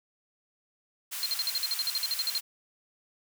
white high-pass noise, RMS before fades -36 dBFS, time 1.11-2.41 s, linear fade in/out 20 ms, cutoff 1200 Hz, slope 12 dB/octave
sine tone bursts, 4186 Hz, C8, in tune, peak -26 dBFS, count 15, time 1.23-2.379 s, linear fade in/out 0 ms, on 29 ms, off 51 ms
effects none

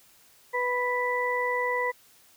harmonic tone, 493.9 Hz, B4, in tune, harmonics 1 / 2 / 4, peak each -29 / -29 / -29 dBFS, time 0.53-1.92 s, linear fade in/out 20 ms, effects white hiss -58 dBFS RMS until 2.36 s

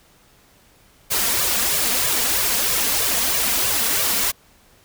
white noise with flanger, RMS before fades -20 dBFS, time 1.1-4.32 s, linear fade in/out 20 ms, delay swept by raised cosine 1.7 to 4.4 ms, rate 3.1 Hz, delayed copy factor +0.75, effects pink hiss -54 dBFS RMS until 4.84 s

